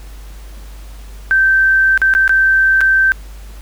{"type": "tone with dropouts", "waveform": "sine", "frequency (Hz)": 1556, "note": "G6", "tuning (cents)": -13, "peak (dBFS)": -8, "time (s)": [1.31, 3.12], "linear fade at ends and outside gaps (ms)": 0, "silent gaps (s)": [[1.976, 2.017], [2.138, 2.15], [2.278, 2.294], [2.807, 2.813]], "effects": ["added 50 Hz sine -30 dBFS peak until 3.61 s", "pink hiss -43 dBFS RMS until 3.61 s"]}